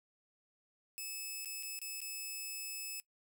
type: tone with dropouts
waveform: 5% pulse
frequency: 2600 Hz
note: E7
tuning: 24 cents flat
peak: -32 dBFS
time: 0.98-3 s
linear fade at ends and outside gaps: 0 ms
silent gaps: 1.447-1.457 / 1.626-1.632 / 1.79-1.816 / 2.004-2.016 s
effects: noise-tail reverb RT60 0.1 s tail -19 dB re dry